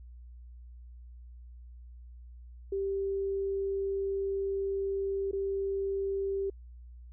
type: tone with dropouts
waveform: sine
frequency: 392 Hz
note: G4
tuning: in tune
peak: -29 dBFS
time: 2.72-6.5 s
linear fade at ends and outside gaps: 5 ms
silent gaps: 5.313-5.33 s
effects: added 60 Hz sine -46 dBFS peak until 7.12 s